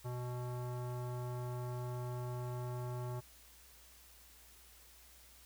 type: tone with low-pass filter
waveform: square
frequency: 123.47 Hz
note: B2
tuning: in tune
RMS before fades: -41 dBFS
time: 0.04-3.21 s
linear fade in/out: 20 ms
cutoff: 1000 Hz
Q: 1.7
effects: added 60 Hz sine -64 dBFS peak until 5.45 s + white hiss -61 dBFS RMS until 5.45 s